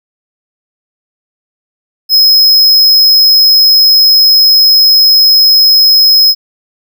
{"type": "tone", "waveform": "square", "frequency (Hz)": 5120, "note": "D#8", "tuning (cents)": 49, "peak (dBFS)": -3, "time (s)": [2.09, 6.35], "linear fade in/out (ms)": 50, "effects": []}